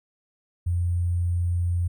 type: tone with sample-and-hold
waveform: sine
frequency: 87.31 Hz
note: F2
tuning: in tune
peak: -21 dBFS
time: 0.66-1.88 s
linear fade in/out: 10 ms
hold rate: 8820 Hz
effects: none